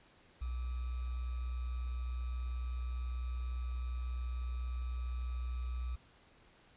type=tone with sample-and-hold; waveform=sine; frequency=61.74 Hz; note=B1; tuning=in tune; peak=-35 dBFS; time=0.41-5.96 s; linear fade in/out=10 ms; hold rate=1225 Hz; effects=pink hiss -64 dBFS RMS until 6.76 s + resampled to 8000 Hz